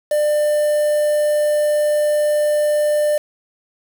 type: tone with quantisation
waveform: triangle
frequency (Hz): 597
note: D5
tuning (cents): +28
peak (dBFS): -12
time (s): 0.11-3.18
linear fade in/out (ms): 5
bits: 5
effects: none